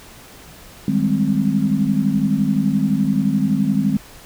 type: chord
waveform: sine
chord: Ab major seventh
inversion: second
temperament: equal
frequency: 155.56 / 196 / 207.7 / 261.6 Hz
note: Eb3 / G3 / Ab3 / C4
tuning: 0 / 0 / 0 / 0 cents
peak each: -23 / -20 / -19 / -21 dBFS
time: 0.88-3.97 s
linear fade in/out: 2 ms
effects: pink hiss -42 dBFS RMS until 4.25 s